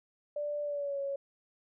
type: tone with pitch glide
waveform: sine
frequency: 587.3 to 555.6 Hz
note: D5 to C#5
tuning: 0 to +4 cents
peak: -32 dBFS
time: 0.36-1.16 s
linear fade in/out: 5 ms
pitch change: -96 cents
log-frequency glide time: 0.63-1 s
effects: none